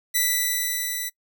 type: tone with level ramp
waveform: 5% pulse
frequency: 1978 Hz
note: B6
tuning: 2 cents sharp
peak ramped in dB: -8 to -17 dBFS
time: 0.14-1.1 s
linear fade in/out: 20 ms
effects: noise-tail reverb RT60 0.1 s tail -24 dB re dry